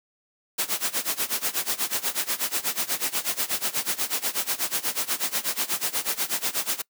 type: noise with tremolo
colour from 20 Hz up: white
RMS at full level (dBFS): -24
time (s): 0.58-6.82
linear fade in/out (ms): 10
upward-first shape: sine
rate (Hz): 8.2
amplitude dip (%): 90
effects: noise-tail reverb RT60 0.1 s tail -24 dB re dry + high-pass 200 Hz 12 dB/octave